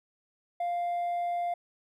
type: tone with hard clipping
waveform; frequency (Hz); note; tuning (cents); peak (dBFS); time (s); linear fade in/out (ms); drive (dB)
triangle; 698.5; F5; 0; -27; 0.6-1.54; 5; 1
effects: none